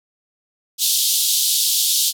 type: band-pass noise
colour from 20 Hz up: pink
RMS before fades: -18 dBFS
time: 0.78-2.13 s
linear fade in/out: 50 ms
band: 3300 to 16000 Hz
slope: 48 dB/octave
effects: none